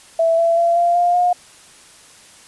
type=tone with pitch steps; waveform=sine; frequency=660 / 670.4 / 680.9 / 691.6 / 702.5 / 713.5 Hz; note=E5 / E5 / F5 / F5 / F5 / F5; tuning=+2 / +29 / -44 / -17 / +10 / +37 cents; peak=-12 dBFS; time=0.19-1.33 s; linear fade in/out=5 ms; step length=190 ms; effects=white hiss -45 dBFS RMS until 2.47 s + resampled to 24000 Hz